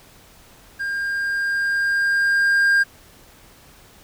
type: tone with level ramp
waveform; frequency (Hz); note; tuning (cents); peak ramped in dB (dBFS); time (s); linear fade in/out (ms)
triangle; 1605; G6; +40; -21 to -11; 0.79-2.84; 20
effects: pink hiss -49 dBFS RMS until 4.03 s